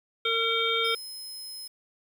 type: harmonic tone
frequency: 456 Hz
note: A#4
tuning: 38 cents flat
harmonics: 1 / 3 / 5 / 7 / 8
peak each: -30 / -30 / -30 / -30 / -30 dBFS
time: 0.25-0.95 s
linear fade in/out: 5 ms
type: tone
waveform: sawtooth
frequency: 5130 Hz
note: E8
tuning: 48 cents flat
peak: -35 dBFS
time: 0.84-1.68 s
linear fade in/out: 10 ms
effects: 9-bit

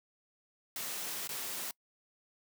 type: noise with dropouts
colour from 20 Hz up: white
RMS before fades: -39 dBFS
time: 0.76-1.71 s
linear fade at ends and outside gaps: 1 ms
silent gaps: 1.274-1.291 s
effects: noise-tail reverb RT60 0.1 s tail -25 dB re dry + high-pass 150 Hz 12 dB/octave

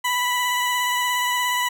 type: tone with vibrato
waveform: 20% pulse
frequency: 988 Hz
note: B5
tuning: in tune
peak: -15 dBFS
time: 0.04-1.69 s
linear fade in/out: 10 ms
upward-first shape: sine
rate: 17 Hz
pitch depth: 17 cents each way
effects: none

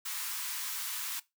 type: high-pass noise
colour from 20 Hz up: white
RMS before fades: -37 dBFS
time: 0.05-1.2 s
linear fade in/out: 10 ms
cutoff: 880 Hz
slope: 96 dB/octave
effects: noise-tail reverb RT60 0.2 s tail -19 dB re dry

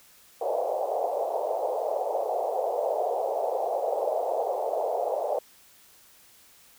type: band-pass noise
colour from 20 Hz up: white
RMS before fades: -28 dBFS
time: 0.41-5.39 s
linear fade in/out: 5 ms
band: 460 to 770 Hz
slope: 48 dB/octave
effects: white hiss -56 dBFS RMS until 6.78 s

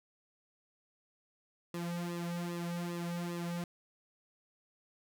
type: tone with flanger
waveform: sawtooth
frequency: 172.7 Hz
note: F3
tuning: 19 cents flat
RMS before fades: -38 dBFS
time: 1.74-3.64 s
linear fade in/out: 2 ms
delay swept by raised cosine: 1.3 to 2.9 ms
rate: 2.5 Hz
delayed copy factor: -0.85
effects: none

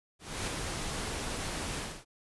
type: noise with ADSR envelope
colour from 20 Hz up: pink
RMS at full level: -33 dBFS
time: 0.19-2.05 s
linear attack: 280 ms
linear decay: 12 ms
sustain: -3 dB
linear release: 260 ms
effects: resampled to 24000 Hz

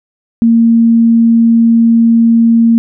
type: tone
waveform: sine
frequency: 230 Hz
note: A#3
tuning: 23 cents flat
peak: -4 dBFS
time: 0.42-2.78 s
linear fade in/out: 0 ms
effects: none

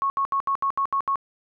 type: tone bursts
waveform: sine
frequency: 1100 Hz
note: C#6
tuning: 14 cents flat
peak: -20 dBFS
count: 8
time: 0.02-1.157 s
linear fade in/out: 0 ms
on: 80 ms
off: 71 ms
effects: none

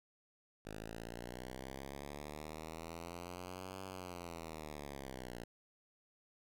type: linear two-way sweep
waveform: 5% pulse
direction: up then down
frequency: 51.91 to 95.7 to 57.9 Hz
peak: -34 dBFS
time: 0.65-5.44 s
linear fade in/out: 5 ms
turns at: 3.84 s
effects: none

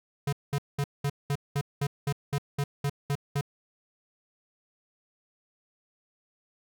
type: tone bursts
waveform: square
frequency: 142 Hz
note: C#3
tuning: 42 cents sharp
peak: -26 dBFS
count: 13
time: 0.27-3.411 s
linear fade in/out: 5 ms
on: 57 ms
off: 200 ms
effects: none

